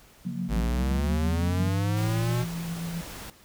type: chord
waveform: sine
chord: Gb major seventh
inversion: second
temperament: equal with one note detuned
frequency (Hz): 138.59 / 179.21 / 185 / 233.1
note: Db3 / F3 / Gb3 / Bb3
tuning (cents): 0 / +45 / 0 / 0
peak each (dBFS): -37 / -32 / -35 / -35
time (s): 0.25-1.69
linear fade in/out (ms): 10
type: linear sweep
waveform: square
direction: up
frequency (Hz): 51.91 to 123.47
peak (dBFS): -25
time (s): 0.48-2.46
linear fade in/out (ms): 50
type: tone with tremolo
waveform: sine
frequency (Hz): 168.4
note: E3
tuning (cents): +37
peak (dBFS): -29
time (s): 1.6-3.01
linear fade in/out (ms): 0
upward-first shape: sine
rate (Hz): 7.4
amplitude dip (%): 30
type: noise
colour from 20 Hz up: pink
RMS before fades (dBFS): -40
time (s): 1.97-3.3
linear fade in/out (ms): 2
effects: pink hiss -55 dBFS RMS until 3.44 s